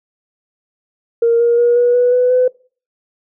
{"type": "tone with pitch steps", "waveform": "sine", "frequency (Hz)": [465.6, 471.8, 478.1, 484.5, 491, 497.6, 504.2], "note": ["A#4", "A#4", "A#4", "B4", "B4", "B4", "B4"], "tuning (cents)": [-2, 21, 44, -33, -10, 13, 36], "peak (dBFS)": -8, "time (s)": [1.22, 2.48], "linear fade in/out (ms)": 5, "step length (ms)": 180, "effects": ["noise-tail reverb RT60 0.4 s tail -23 dB re dry", "tanh soft clip ceiling -4 dBFS"]}